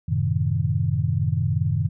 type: chord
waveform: sine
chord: F# diminished seventh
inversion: none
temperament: equal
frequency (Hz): 92.5 / 110 / 130.81 / 155.56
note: F#2 / A2 / C3 / Eb3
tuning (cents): 0 / 0 / 0 / 0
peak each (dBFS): -25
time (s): 0.08-1.89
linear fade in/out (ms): 10
effects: none